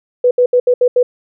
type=tone bursts at uneven times; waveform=sine; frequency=493.9 Hz; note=B4; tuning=in tune; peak=-7 dBFS; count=6; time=0.24-0.31 / 0.38-0.46 / 0.53-0.6 / 0.67-0.74 / 0.81-0.88 / 0.96-1.03 s; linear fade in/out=5 ms; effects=none